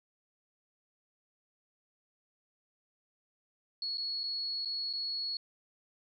sine tone with dropouts, 4357 Hz, C#8, 31 cents flat, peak -33 dBFS, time 3.82-5.37 s, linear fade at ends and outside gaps 2 ms, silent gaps 3.973-3.98 / 4.234-4.238 / 4.649-4.656 / 4.929-4.935 s, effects none

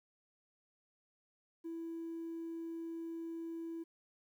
triangle tone, 330.9 Hz, E4, 7 cents sharp, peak -37 dBFS, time 1.64-3.84 s, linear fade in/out 20 ms, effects tanh soft clip ceiling -37 dBFS + 12-bit

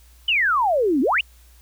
sine exponential two-way sweep, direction down then up, 3083 to 246.9 to 3083 Hz, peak -16 dBFS, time 0.28-1.21 s, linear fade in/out 5 ms, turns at 1.01 s, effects added 60 Hz sine -48 dBFS peak until 1.61 s + white hiss -56 dBFS RMS until 1.61 s

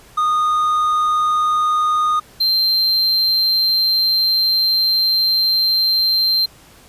triangle tone pair in turn, 1232 / 4144 Hz, D#6 / C8, -17 / -17 cents, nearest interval octave + major sixth, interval 2100 cents, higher second, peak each -12 dBFS, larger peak neither, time 0.17-2.2 / 2.4-6.46 s, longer second, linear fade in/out 10 ms, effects pink hiss -46 dBFS RMS until 6.88 s + resampled to 32000 Hz

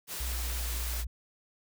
white noise, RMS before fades -38 dBFS, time 0.07-1.05 s, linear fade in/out 50 ms
sine tone with pitch glide, 61 to 59.16 Hz, B1 to A#1, -21 to +26 cents, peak -32 dBFS, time 0.2-1.07 s, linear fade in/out 5 ms, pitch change -53 cents, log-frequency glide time 0.32-0.68 s
effects none

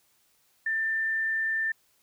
sine tone, 1785 Hz, A6, 24 cents sharp, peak -25 dBFS, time 0.66-1.72 s, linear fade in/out 5 ms, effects white hiss -67 dBFS RMS until 2.02 s

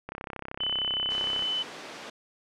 click train, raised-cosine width 0.5 ms, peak -21 dBFS, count 45, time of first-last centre 0.09-1.423 s, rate 33 Hz
sine tone, 3018 Hz, F#7, 34 cents sharp, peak -26 dBFS, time 0.6-1.63 s, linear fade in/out 10 ms
pink high-pass noise, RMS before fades -41 dBFS, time 1.1-2.1 s, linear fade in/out 5 ms, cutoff 310 Hz, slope 12 dB/octave
effects low-pass 5000 Hz 12 dB/octave

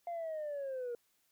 sine linear sweep, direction down, 698.5 to 470 Hz, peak -35 dBFS, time 0.07-0.95 s, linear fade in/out 2 ms, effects tanh soft clip ceiling -35 dBFS + white hiss -75 dBFS RMS until 1.31 s

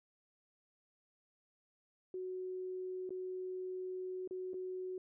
sine tone with dropouts, 370 Hz, F#4, in tune, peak -39 dBFS, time 2.14-4.98 s, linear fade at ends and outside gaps 2 ms, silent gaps 3.093-3.105 / 4.276-4.309 / 4.534-4.541 s, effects none

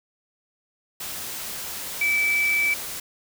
sine tone in noise, 2311 Hz, D7, 28 cents flat, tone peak -19 dBFS, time 2.01-2.74 s, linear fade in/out 5 ms, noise white, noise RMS -33 dBFS, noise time 1-3 s, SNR +11 dB, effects none

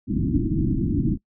white low-pass noise, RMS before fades -22 dBFS, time 0.07-1.18 s, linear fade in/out 50 ms, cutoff 330 Hz, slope 96 dB/octave, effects noise-tail reverb RT60 0.1 s tail -22 dB re dry

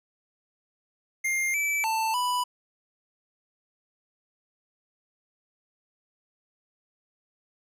square tone with pitch steps, 2114 / 2312 / 888 / 989 Hz, C7 / D7 / A5 / B5, +17 / -28 / +16 / +2 cents, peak -25 dBFS, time 1.24-2.44 s, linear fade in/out 10 ms, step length 300 ms, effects resampled to 32000 Hz

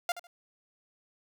sawtooth tone with echo, 699 Hz, F5, 1 cent sharp, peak -23 dBFS, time 0.09-0.12 s, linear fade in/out 2 ms, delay 75 ms, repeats 2, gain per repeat -13 dB, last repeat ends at 0.27 s, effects none

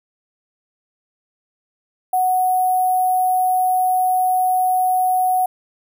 sine tone with sample-and-hold, 740 Hz, F#5, in tune, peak -14 dBFS, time 2.13-5.46 s, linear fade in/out 5 ms, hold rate 11025 Hz, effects none

